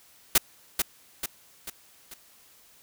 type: noise with echo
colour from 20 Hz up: white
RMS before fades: -18 dBFS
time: 0.35-0.38 s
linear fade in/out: 5 ms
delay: 440 ms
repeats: 4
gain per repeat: -6 dB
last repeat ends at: 2.14 s
effects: white hiss -57 dBFS RMS until 2.82 s